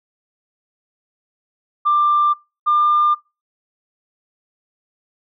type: tone pair in turn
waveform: sine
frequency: 1186 / 1199.1 Hz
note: D6 / D6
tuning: +17 / +36 cents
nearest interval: unison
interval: 19 cents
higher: second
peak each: -11 dBFS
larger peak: neither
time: 1.85-2.34 / 2.66-3.15 s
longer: neither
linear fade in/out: 20 ms
effects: noise-tail reverb RT60 0.3 s tail -26 dB re dry + tanh soft clip ceiling -8 dBFS